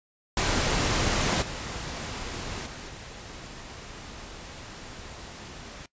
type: noise with level steps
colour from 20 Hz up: pink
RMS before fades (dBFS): -25 / -35 / -40 / -42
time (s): 0.37-5.86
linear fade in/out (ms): 2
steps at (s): 1.42 / 2.66 / 2.89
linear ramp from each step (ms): 2
effects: noise-tail reverb RT60 0.1 s tail -20 dB re dry + resampled to 16000 Hz